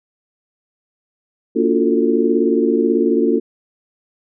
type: tone cluster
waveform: sine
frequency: 234.8 / 289.6 / 345.9 / 364.3 / 445.1 Hz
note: A#3 / D4 / F4 / F#4 / A4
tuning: +13 / -24 / -17 / -27 / +20 cents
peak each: -19 dBFS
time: 1.55-3.4 s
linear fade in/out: 20 ms
effects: none